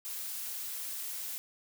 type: noise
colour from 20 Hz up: blue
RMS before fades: -39 dBFS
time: 0.05-1.38 s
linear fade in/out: 0 ms
effects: none